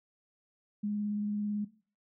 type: tone with vibrato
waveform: sine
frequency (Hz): 207.7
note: G#3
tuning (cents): 0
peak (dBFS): -30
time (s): 0.83-1.65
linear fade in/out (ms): 10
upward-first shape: sine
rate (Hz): 18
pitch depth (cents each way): 14
effects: noise-tail reverb RT60 0.4 s tail -17 dB re dry